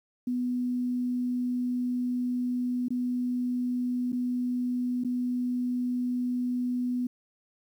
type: tone with dropouts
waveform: sine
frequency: 247.5 Hz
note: B3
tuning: 4 cents sharp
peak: -26 dBFS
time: 0.27-7.07 s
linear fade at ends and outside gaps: 5 ms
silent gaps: 2.884-2.904 / 4.121-4.128 / 5.038-5.047 s
effects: 10-bit